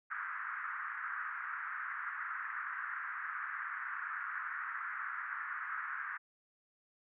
pink band-pass noise, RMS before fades -41 dBFS, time 0.1-6.18 s, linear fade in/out 20 ms, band 1200 to 1800 Hz, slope 48 dB/octave, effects none

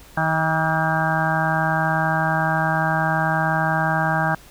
harmonic tone with a mistuned harmonic, 159.5 Hz, D#3, 43 cents sharp, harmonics 1 / 2 / 4 / 5 / 6 / 7 / 8 / 9 / 10, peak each -23 / -32 / -27 / -24 / -28 / -30 / -31 / -30 / -24 dBFS, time 0.17-4.35 s, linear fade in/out 5 ms, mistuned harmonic 7, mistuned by +53 cents, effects added 50 Hz sine -47 dBFS peak until 4.5 s + pink hiss -47 dBFS RMS until 4.5 s

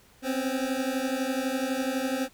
25% pulse beating tone pair, 257.1 / 269.1 Hz, C4 / C4, -30 / +49 cents, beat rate 12 Hz, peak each -26 dBFS, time 0.22-2.29 s, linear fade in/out 50 ms, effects pink hiss -58 dBFS RMS until 2.33 s

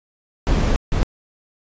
brown noise bursts at uneven times, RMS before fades -17 dBFS, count 2, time 0.47-0.76 / 0.92-1.03 s, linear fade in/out 0 ms, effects resampled to 16000 Hz

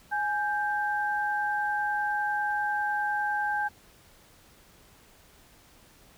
sine tone pair together, 833 / 1572.5 Hz, G#5 / G6, +5 / +5 cents, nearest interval major seventh, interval 1100 cents, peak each -28 / -29 dBFS, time 0.11-3.69 s, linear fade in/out 20 ms, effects pink hiss -57 dBFS RMS until 6.17 s

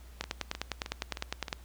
two click trains, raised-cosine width 0.2 ms, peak -20 / -14 dBFS, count 5 / 14, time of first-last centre 0.24-1.482 / 0.21-1.528 s, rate 3.22 / 9.86 Hz, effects added 60 Hz sine -48 dBFS peak until 1.64 s + pink hiss -59 dBFS RMS until 1.64 s

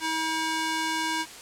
square tone with high-pass filter, 320 Hz, D#4, 49 cents sharp, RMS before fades -28 dBFS, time 0-1.26 s, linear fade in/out 50 ms, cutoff 780 Hz, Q 0.69, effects white hiss -43 dBFS RMS until 1.41 s + low-pass 9000 Hz 12 dB/octave

